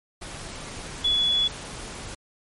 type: tone in noise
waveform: sine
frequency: 3405 Hz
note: G#7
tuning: 42 cents sharp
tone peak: -19 dBFS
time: 1.04-1.48 s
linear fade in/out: 10 ms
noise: pink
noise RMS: -37 dBFS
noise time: 0.21-2.15 s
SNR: +15 dB
effects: MP3 48 kbps